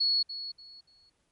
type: tone with echo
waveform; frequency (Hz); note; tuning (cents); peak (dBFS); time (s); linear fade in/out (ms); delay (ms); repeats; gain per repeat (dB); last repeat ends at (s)
sine; 4369; C#8; -26; -23; 0-0.23; 10; 290; 3; -12; 1.1
effects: pink hiss -74 dBFS RMS until 1.31 s + MP3 48 kbps